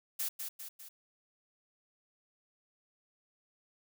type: noise with echo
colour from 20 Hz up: blue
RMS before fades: -35 dBFS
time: 0.19-0.29 s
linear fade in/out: 10 ms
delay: 200 ms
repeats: 3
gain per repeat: -5 dB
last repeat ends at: 0.89 s
effects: none